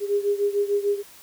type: beating tone pair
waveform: sine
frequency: 404.3 / 411 Hz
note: G#4 / G#4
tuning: -46 / -18 cents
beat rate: 6.7 Hz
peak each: -22 / -25 dBFS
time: 0-1.03 s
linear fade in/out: 50 ms
effects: white hiss -48 dBFS RMS until 1.22 s